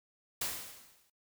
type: noise with exponential decay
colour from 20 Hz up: white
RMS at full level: -33 dBFS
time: 0.41-1.1 s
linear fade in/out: 5 ms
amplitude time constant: 150 ms
effects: noise-tail reverb RT60 0.1 s tail -20 dB re dry